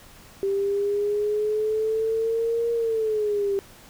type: exponential two-way sweep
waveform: sine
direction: up then down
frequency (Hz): 392 to 468.4 to 392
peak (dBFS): -21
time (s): 0.43-3.59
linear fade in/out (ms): 0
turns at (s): 2.72
effects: pink hiss -49 dBFS RMS until 3.89 s